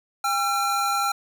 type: tone pair together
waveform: square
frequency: 805 / 1356.2 Hz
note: G5 / E6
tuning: +46 / +49 cents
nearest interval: major sixth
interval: 903 cents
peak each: -26 / -24 dBFS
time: 0.24-1.12 s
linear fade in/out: 5 ms
effects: none